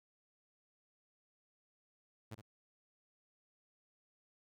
sawtooth tone with echo, 109.6 Hz, A2, 6 cents flat, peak -40 dBFS, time 2.31-2.35 s, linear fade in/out 10 ms, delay 66 ms, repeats 1, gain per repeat -9 dB, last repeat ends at 2.416 s, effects none

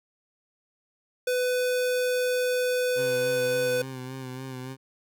square tone, 499.7 Hz, B4, 20 cents sharp, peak -24 dBFS, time 1.27-3.82 s, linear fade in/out 5 ms
20% pulse tone with vibrato, 130 Hz, C3, 11 cents flat, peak -30 dBFS, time 2.95-4.77 s, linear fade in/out 50 ms, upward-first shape sine, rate 3.5 Hz, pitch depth 38 cents each way
effects none

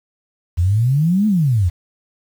sine exponential two-way sweep, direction up then down, 81.8 to 220 to 81.8 Hz, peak -12 dBFS, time 0.57-1.7 s, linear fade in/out 20 ms, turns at 1.27 s, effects 7-bit

